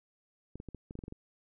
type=clicks; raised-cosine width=3 ms; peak=-30 dBFS; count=10; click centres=0.556 / 0.601 / 0.687 / 0.747 / 0.909 / 0.954 / 0.99 / 1.038 / 1.081 / 1.124 s; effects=none